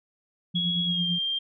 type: tone with tremolo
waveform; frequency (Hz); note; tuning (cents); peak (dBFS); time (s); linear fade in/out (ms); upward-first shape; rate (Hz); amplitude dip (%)
sine; 174.7; F3; +1; -25; 0.54-1.19; 10; sine; 9; 60
type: tone with pitch glide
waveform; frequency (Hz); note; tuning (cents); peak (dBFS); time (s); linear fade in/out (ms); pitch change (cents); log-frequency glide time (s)
sine; 3334 to 3185; G#7 to G7; +6 to +27; -25; 0.55-1.39; 10; -79; 0.85-1.05
effects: none